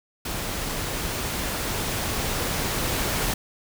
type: noise with level ramp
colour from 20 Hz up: pink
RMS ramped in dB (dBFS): -30 to -25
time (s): 0.25-3.34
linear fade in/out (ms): 5
effects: none